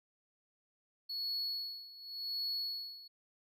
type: tone with tremolo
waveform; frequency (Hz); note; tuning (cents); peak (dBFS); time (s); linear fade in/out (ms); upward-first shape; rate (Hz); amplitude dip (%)
triangle; 4378; C#8; -22; -33; 1.09-3.08; 10; sine; 0.89; 85
effects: none